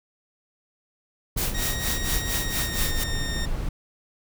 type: noise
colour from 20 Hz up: brown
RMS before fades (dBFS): -28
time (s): 1.36-3.69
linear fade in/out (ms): 5
type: noise with tremolo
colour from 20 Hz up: white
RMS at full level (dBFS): -27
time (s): 1.37-3.04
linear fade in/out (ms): 5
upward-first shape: sine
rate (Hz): 4.3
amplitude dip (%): 85
type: tone with pitch glide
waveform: 15% pulse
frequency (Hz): 1877 to 1835.2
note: A#6 to A#6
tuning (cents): +11 to -28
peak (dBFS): -25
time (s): 1.54-3.46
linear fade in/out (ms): 10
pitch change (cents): -39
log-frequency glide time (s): 2.38-2.96
effects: none